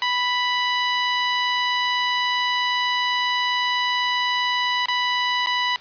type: tone with dropouts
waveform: 15% pulse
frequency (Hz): 987.8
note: B5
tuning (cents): 0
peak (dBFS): -13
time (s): 0.02-5.76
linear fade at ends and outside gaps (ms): 1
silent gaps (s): 4.858-4.884 / 5.461-5.47
effects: white hiss -43 dBFS RMS until 5.8 s + resampled to 11025 Hz